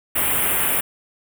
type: band-stop noise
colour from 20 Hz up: white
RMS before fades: -20 dBFS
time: 0.15-0.81 s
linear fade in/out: 10 ms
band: 3100 to 8800 Hz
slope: 48 dB/octave
effects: none